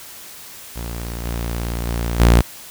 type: tone with level steps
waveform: sawtooth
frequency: 58.27 Hz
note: A#1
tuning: in tune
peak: -22 / -18 / -16 / -5 dBFS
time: 0.75-2.42 s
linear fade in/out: 20 ms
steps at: 1.24 / 1.86 / 2.19 s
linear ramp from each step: 20 ms
effects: white hiss -38 dBFS RMS until 2.7 s